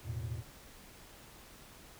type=chord; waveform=triangle; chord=E suspended fourth; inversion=none; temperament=equal; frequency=82.41 / 110 / 123.47 Hz; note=E2 / A2 / B2; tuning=0 / 0 / 0 cents; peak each=-40 / -38 / -39 dBFS; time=0.03-0.43 s; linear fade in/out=50 ms; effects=pink hiss -55 dBFS RMS until 1.99 s